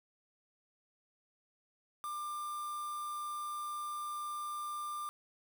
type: tone with quantisation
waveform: triangle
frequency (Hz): 1193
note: D6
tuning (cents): +27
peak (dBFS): -36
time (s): 2.04-5.09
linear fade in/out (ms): 0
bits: 8
effects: none